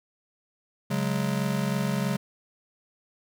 square chord, C# suspended fourth, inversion none, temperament just, 138.59 / 184.79 / 207.9 Hz, C#3 / F#3 / G#3, 0 / -2 / +2 cents, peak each -30 dBFS, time 0.9-2.17 s, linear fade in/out 10 ms, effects none

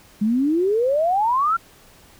sine exponential sweep, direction up, 202.4 to 1396.9 Hz, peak -16 dBFS, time 0.21-1.57 s, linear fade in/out 10 ms, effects pink hiss -50 dBFS RMS until 2.19 s

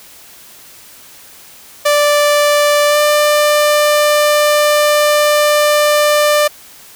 sawtooth tone with pitch glide, 587.3 to 594.5 Hz, D5 to D5, 0 to +21 cents, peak -5 dBFS, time 1.85-6.48 s, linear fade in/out 10 ms, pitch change +21 cents, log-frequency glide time 2.88-2.98 s, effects white hiss -39 dBFS RMS until 6.95 s

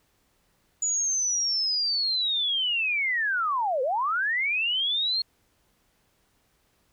sine linear two-way sweep, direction down then up, 6940 to 486.1 to 4301 Hz, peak -23 dBFS, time 0.82-5.22 s, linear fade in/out 5 ms, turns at 3.82 s, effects pink hiss -68 dBFS RMS until 6.92 s

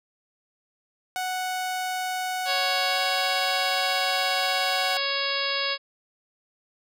sawtooth tone with pitch glide, 740 to 745.6 Hz, F#5 to F#5, 0 to +13 cents, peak -23 dBFS, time 1.16-4.97 s, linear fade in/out 0 ms, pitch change +13 cents, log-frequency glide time 2.89-3 s
harmonic tone, 555 Hz, C#5, 2 cents sharp, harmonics 1 / 2 / 3 / 4 / 5 / 6 / 7 / 8 / 9, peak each -33 / -33 / -33 / -33 / -33 / -33 / -33 / -33 / -33 dBFS, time 2.45-5.78 s, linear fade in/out 50 ms
effects none

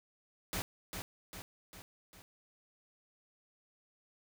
pink noise with echo, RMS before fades -37 dBFS, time 0.53-0.62 s, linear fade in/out 0 ms, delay 400 ms, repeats 4, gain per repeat -5 dB, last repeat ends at 2.22 s, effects none

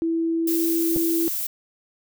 sine tone with pitch glide, 329.6 to 331.9 Hz, E4 to E4, 0 to +12 cents, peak -20 dBFS, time 0.02-1.28 s, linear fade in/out 0 ms, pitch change +12 cents, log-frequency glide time 0.34-0.83 s
violet noise, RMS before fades -27 dBFS, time 0.47-1.47 s, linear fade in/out 5 ms
clicks, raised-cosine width 2 ms, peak -18 dBFS, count 2, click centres 0.961 / 0.969 s
effects none

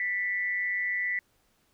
sine tone with amplitude modulation, 1975.5 Hz, B6, in tune, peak -24 dBFS, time 0-1.19 s, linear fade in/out 2 ms, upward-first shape sine, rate 193 Hz, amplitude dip 60%, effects pink hiss -69 dBFS RMS until 1.73 s

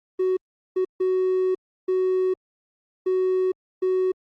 triangle tone bursts at uneven times, 372.1 Hz, F#4, 10 cents sharp, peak -16 dBFS, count 6, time 0.19-0.37 / 0.76-0.85 / 1-1.55 / 1.88-2.34 / 3.06-3.52 / 3.82-4.12 s, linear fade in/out 10 ms, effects tanh soft clip ceiling -14 dBFS + Opus 24 kbps

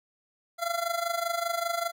25% pulse tone with amplitude modulation, 682 Hz, F5, 41 cents flat, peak -21 dBFS, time 0.58-1.92 s, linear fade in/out 50 ms, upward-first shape sine, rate 25.1 Hz, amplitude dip 75%, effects none

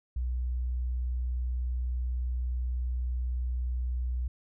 sine tone, 61.74 Hz, B1, in tune, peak -28 dBFS, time 0.16-4.28 s, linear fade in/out 5 ms, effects none

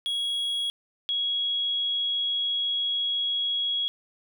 triangle / sine tone pair in turn, 3322 / 3322 Hz, G#7 / G#7, 0 / 0 cents, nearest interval unison, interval 0 cents, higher neither, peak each -24 dBFS, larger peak neither, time 0.06-0.7 / 1.09-3.88 s, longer second, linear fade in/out 0 ms, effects none

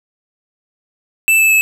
square tone with pitch steps, 2645 / 2624 / 2603 Hz, E7 / E7 / E7, +5 / -9 / -22 cents, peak -9 dBFS, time 1.28-1.61 s, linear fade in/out 0 ms, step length 110 ms, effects none

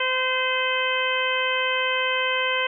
harmonic tone, 515 Hz, C5, 28 cents flat, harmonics 1 / 2 / 3 / 4 / 5 / 6, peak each -28 / -28 / -28 / -28 / -28 / -28 dBFS, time 0-2.67 s, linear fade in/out 5 ms, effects none

